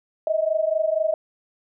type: tone pair together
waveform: sine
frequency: 622 / 646.2 Hz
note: D#5 / E5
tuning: -1 / -35 cents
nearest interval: minor second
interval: 66 cents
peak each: -22 dBFS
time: 0.27-1.14 s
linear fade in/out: 2 ms
effects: none